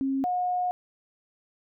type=tone pair in turn; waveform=sine; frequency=270 / 722.5 Hz; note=C#4 / F#5; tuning=-45 / -41 cents; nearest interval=octave + perfect fourth; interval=1704 cents; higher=second; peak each=-24 dBFS; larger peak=neither; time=0.01-0.24 / 0.24-0.71 s; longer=second; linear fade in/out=0 ms; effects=none